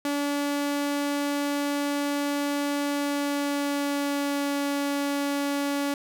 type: tone with pitch glide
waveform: sawtooth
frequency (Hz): 286.8 to 283.5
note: D4 to C#4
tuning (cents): -41 to +39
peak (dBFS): -21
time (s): 0.05-5.94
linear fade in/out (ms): 2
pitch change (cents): -20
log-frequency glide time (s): 2.84-4.55
effects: none